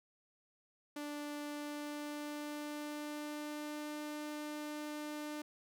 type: tone with pitch glide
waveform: sawtooth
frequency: 293.7 to 299.4 Hz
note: D4 to D4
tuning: 0 to +33 cents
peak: -37 dBFS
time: 0.96-5.42 s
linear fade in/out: 5 ms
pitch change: +33 cents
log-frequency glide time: 1.42-3.94 s
effects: none